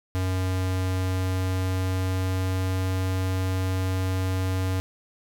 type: tone with pitch glide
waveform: square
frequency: 93 to 93.54 Hz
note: F#2 to F#2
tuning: +9 to +19 cents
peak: -24 dBFS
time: 0.15-4.8 s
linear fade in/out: 0 ms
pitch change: +10 cents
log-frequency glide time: 0.96-2.86 s
effects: none